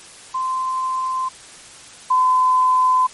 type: tone pair in turn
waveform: sine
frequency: 1037 / 1019.2 Hz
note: C6 / C6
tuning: -16 / -46 cents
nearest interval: unison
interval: 30 cents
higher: first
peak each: -19 / -12 dBFS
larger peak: second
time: 0.34-1.29 / 2.1-3.07 s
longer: second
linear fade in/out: 10 ms
effects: white hiss -41 dBFS RMS until 3.13 s + MP3 48 kbps